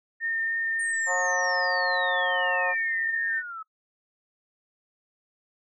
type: tone with vibrato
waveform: sine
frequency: 1819 Hz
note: A#6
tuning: 43 cents flat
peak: -25 dBFS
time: 0.2-3.43 s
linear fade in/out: 50 ms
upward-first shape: sine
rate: 3.4 Hz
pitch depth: 8 cents each way
type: exponential sweep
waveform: sine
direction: down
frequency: 8870 to 1281 Hz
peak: -34 dBFS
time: 0.79-3.63 s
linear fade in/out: 10 ms
type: harmonic tone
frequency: 180 Hz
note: F#3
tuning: 47 cents flat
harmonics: 3 / 4 / 5 / 6 / 7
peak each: -30 / -31 / -31 / -36 / -38 dBFS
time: 1.06-2.75 s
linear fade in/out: 50 ms
effects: noise-tail reverb RT60 0.1 s tail -22 dB re dry

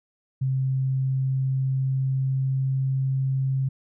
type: tone with pitch glide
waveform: sine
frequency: 132.3 to 133.53 Hz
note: C3 to C3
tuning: +20 to +36 cents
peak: -21 dBFS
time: 0.41-3.69 s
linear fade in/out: 10 ms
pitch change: +16 cents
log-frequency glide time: 0.56-3.17 s
effects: none

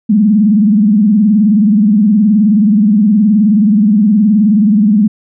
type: tone with vibrato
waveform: sine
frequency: 209.2 Hz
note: G#3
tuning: 13 cents sharp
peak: -5 dBFS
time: 0.09-5.08 s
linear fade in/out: 10 ms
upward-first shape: sine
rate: 19 Hz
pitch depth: 140 cents each way
effects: none

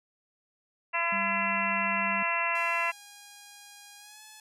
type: harmonic tone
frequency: 338.4 Hz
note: E4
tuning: 45 cents sharp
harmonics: 2 / 3 / 4 / 5 / 6 / 7 / 8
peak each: -36 / -31 / -37 / -36 / -33 / -37 / -31 dBFS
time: 0.93-2.92 s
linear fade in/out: 20 ms
type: tone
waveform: sine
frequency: 196.9 Hz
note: G3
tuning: 8 cents sharp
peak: -36 dBFS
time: 1.12-2.23 s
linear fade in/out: 5 ms
type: tone with pitch glide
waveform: 5% pulse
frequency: 817 to 859.1 Hz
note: G#5 to A5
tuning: -29 to -42 cents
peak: -36 dBFS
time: 2.55-4.4 s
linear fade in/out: 2 ms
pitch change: +87 cents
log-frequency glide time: 3.98-4.23 s
effects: none

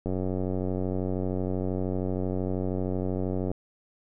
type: click train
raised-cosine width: 2 ms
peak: -17 dBFS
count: 322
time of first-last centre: 0.06-3.515 s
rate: 92.9 Hz
effects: none

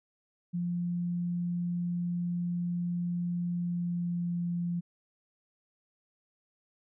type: tone with pitch glide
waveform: sine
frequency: 174.61 to 173.3 Hz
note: F3 to F3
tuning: 0 to -13 cents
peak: -29 dBFS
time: 0.53-4.81 s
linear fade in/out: 20 ms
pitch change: -13 cents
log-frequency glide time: 3.51-4.44 s
effects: none

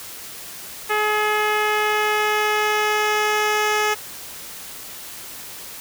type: tone with low-pass filter sweep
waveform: 10% pulse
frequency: 423.7 Hz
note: G#4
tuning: 35 cents sharp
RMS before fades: -20 dBFS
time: 0.89-3.95 s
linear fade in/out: 20 ms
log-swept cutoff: 2700 to 6800 Hz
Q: 0.83
effects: white hiss -36 dBFS RMS until 5.8 s

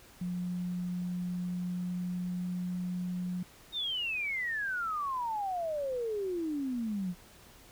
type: tone with pitch glide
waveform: sine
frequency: 178.6 to 180.15 Hz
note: F3 to F#3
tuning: +39 to -46 cents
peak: -32 dBFS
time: 0.21-3.43 s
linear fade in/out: 5 ms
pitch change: +15 cents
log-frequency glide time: 1.29-3.29 s
type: exponential sweep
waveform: sine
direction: down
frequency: 3729 to 171.6 Hz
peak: -31 dBFS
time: 3.72-7.15 s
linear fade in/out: 50 ms
effects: pink hiss -56 dBFS RMS until 7.71 s

